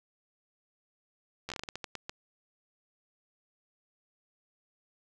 slowing click train, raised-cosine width 0.2 ms, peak -20 dBFS, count 12, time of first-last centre 1.49-2.095 s, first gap 12 ms, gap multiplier 1.28, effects none

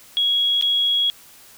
sine tone with dropouts, 3322 Hz, G#7, in tune, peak -16 dBFS, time 0.17-1.1 s, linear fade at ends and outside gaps 0 ms, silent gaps 0.612-0.624 s, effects white hiss -47 dBFS RMS until 1.57 s

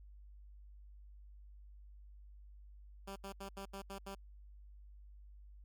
10% pulse tone bursts, 196 Hz, G3, in tune, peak -36 dBFS, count 7, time 3.07-4.151 s, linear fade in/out 10 ms, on 91 ms, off 74 ms, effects added 50 Hz sine -53 dBFS peak until 5.64 s + MP3 96 kbps

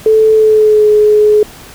sine tone with pitch glide, 437.5 to 422.6 Hz, A4 to G#4, -10 to +30 cents, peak -4 dBFS, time 0.06-1.43 s, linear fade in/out 2 ms, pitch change -60 cents, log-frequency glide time 0.33-0.88 s, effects pink hiss -34 dBFS RMS until 1.74 s

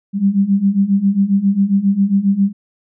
sine beating tone pair, 193.5 / 200.9 Hz, G3 / G3, -22 / +43 cents, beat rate 7.4 Hz, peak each -16 / -13 dBFS, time 0.13-2.53 s, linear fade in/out 50 ms, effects none

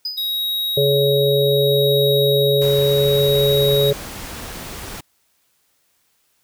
triangle tone with exponential decay, 4983 Hz, D#8, 2 cents sharp, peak -19 dBFS, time 0.05-0.44 s, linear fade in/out 5 ms, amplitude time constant 83 ms
square tone with tremolo, 3803 Hz, A#7, 34 cents sharp, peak -20 dBFS, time 0.17-3.91 s, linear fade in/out 10 ms, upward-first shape sine, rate 0.65 Hz, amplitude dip 25%
harmonic tone, 140.6 Hz, C#3, 25 cents sharp, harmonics 1 / 3 / 4, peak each -20 / -16 / -19 dBFS, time 0.77-3.93 s, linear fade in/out 5 ms
pink noise, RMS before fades -32 dBFS, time 2.61-5.01 s, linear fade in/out 10 ms
effects white hiss -64 dBFS RMS until 6.43 s

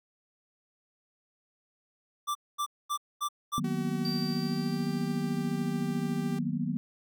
square tone bursts, 1174.7 Hz, D6, in tune, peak -29 dBFS, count 5, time 2.27-3.6 s, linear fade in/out 20 ms, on 82 ms, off 230 ms
sine chord, B major seventh, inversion first, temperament equal, 155.56 / 185 / 233.1 / 246.9 Hz, D#3 / F#3 / A#3 / B3, 0 / 0 / 0 / 0 cents, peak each -34 dBFS, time 3.58-6.77 s, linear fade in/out 0 ms
sawtooth tone with pitch glide, 379.2 to 393.5 Hz, F#4 to G4, +43 to +7 cents, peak -35 dBFS, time 3.64-6.39 s, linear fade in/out 5 ms, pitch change +64 cents, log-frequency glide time 4.27-4.87 s
triangle tone with exponential decay, 4699 Hz, D8, in tune, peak -32 dBFS, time 4.05-6.22 s, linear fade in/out 1 ms, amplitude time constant 470 ms
effects none

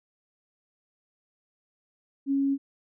sine tone, 275.7 Hz, C#4, 9 cents flat, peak -22 dBFS, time 2.26-2.58 s, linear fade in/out 50 ms, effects none

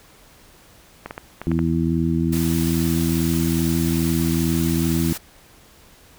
clicks, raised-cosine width 0.5 ms, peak -15 dBFS, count 6, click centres 1.06 / 1.109 / 1.179 / 1.416 / 1.516 / 1.591 s
harmonic tone, 82.41 Hz, E2, in tune, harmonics 1 / 2 / 3 / 4, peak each -26 / -21 / -23 / -24 dBFS, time 1.47-5.13 s, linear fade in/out 0 ms
white noise, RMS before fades -31 dBFS, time 2.32-5.18 s, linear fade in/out 10 ms
effects pink hiss -50 dBFS RMS until 6.18 s

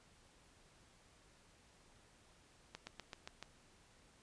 slowing click train, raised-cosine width 0.2 ms, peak -29 dBFS, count 6, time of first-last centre 2.75-3.426 s, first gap 120 ms, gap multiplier 1.06, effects pink hiss -67 dBFS RMS until 4.22 s + resampled to 22050 Hz

